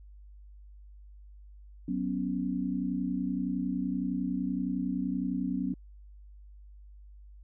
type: chord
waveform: sine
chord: F# suspended fourth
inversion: none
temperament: just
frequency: 185 / 246.7 / 277.5 Hz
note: F#3 / B3 / C#4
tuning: 0 / -2 / +2 cents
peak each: -33 dBFS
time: 1.88-5.74 s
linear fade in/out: 5 ms
effects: added 50 Hz sine -48 dBFS peak until 7.43 s